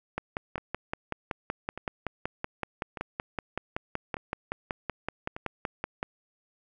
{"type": "two click trains", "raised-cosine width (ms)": 0.5, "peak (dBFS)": [-15, -22], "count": [32, 5], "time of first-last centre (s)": [[0.18, 6.029], [0.58, 5.365]], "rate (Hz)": [5.3, 0.836], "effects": []}